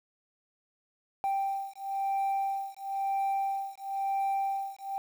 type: beating tone pair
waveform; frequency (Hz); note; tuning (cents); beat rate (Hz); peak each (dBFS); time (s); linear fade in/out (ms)
sine; 784 / 784.99; G5 / G5; 0 / +2; 0.99; -30; 1.24-4.98; 0
effects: tanh soft clip ceiling -25 dBFS + 9-bit